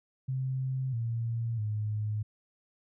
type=tone with pitch steps; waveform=sine; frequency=131.1 / 115.6 / 106.4 Hz; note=C3 / A#2 / G#2; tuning=+4 / -14 / +42 cents; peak=-29 dBFS; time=0.28-2.23 s; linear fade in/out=10 ms; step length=650 ms; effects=none